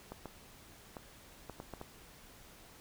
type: clicks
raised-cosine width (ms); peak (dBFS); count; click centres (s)
1; -29; 7; 0.12 / 0.257 / 0.968 / 1.497 / 1.601 / 1.737 / 1.814
effects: pink hiss -57 dBFS RMS until 2.8 s